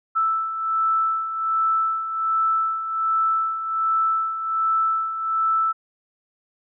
sine beating tone pair, 1318.5 / 1319.8 Hz, E6 / E6, 0 / +2 cents, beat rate 1.3 Hz, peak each -27 / -20 dBFS, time 0.15-5.73 s, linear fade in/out 20 ms, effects none

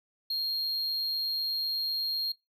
triangle tone, 4236 Hz, C8, 21 cents sharp, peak -27 dBFS, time 0.3-2.32 s, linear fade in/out 5 ms, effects noise-tail reverb RT60 0.2 s tail -22 dB re dry

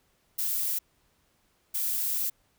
violet noise bursts at uneven times, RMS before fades -29 dBFS, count 2, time 0.38-0.79 / 1.74-2.3 s, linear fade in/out 10 ms, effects pink hiss -69 dBFS RMS until 2.58 s

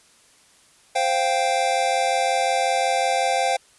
square chord, C suspended fourth, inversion none, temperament equal, 523.3 / 698.5 / 784 Hz, C5 / F5 / G5, 0 / 0 / 0 cents, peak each -26 / -24 / -23 dBFS, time 0.95-3.57 s, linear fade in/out 10 ms, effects white hiss -55 dBFS RMS until 3.78 s + resampled to 24000 Hz

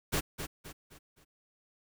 pink noise with echo, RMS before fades -30 dBFS, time 0.12-0.21 s, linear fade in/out 20 ms, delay 260 ms, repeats 4, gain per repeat -8 dB, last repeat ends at 1.25 s, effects none

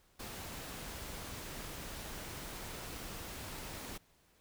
pink noise, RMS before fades -45 dBFS, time 0.19-3.98 s, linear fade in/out 10 ms, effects pink hiss -69 dBFS RMS until 4.4 s

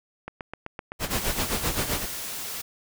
click train, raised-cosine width 0.5 ms, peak -19 dBFS, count 9, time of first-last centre 0.28-1.303 s, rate 7.82 Hz
pink noise with tremolo, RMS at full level -25 dBFS, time 0.99-2.07 s, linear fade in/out 50 ms, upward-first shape sine, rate 7.7 Hz, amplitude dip 80%
white noise, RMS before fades -34 dBFS, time 1.1-2.62 s, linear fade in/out 10 ms
effects none

